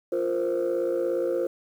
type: chord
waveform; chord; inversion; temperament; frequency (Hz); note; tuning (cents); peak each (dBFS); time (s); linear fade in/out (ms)
sine; F suspended fourth; none; equal; 349.2 / 466.2 / 523.3; F4 / Bb4 / C5; 0 / 0 / 0; -26 / -28 / -25; 0.12-1.47; 5
effects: tanh soft clip ceiling -19 dBFS + 9-bit